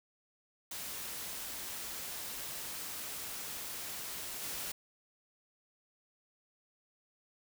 white noise with level steps, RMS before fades -42 / -40 dBFS, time 0.71-4.72 s, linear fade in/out 5 ms, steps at 4.42 s, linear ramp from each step 10 ms, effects none

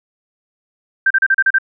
sine tone bursts, 1568 Hz, G6, in tune, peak -9 dBFS, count 7, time 1.06-1.585 s, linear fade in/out 5 ms, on 45 ms, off 35 ms, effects none

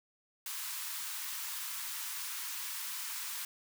white high-pass noise, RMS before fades -40 dBFS, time 0.46-3.45 s, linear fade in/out 2 ms, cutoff 880 Hz, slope 96 dB/octave, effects none

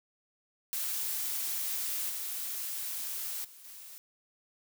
blue noise with level steps, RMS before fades -34 / -37 / -53 / -48 dBFS, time 0.73-3.98 s, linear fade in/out 0 ms, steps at 2.09 / 3.44 / 3.64 s, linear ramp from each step 10 ms, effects none

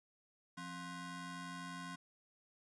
25% pulse ring-modulated tone, 440 Hz, A4, in tune, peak -38 dBFS, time 0.57-1.96 s, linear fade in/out 10 ms, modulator 614 Hz, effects resampled to 24000 Hz + 13-bit

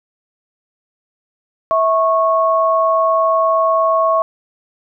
sine tone pair together, 651.6 / 1100 Hz, E5 / C#6, -20 / -14 cents, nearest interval major sixth, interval 906 cents, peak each -14 dBFS, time 1.71-4.22 s, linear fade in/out 0 ms, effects none

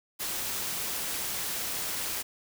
white noise, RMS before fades -33 dBFS, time 0.19-2.23 s, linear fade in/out 20 ms, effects none

